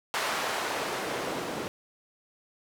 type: noise with band-pass filter sweep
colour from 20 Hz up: white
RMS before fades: -32 dBFS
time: 0.14-1.68 s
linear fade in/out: 0 ms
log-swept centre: 1000 to 320 Hz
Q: 0.8
effects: none